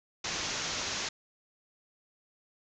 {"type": "low-pass noise", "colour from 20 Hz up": "white", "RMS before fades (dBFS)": -35, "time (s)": [0.24, 1.09], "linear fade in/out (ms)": 5, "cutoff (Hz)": 6900, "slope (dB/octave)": 96, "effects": []}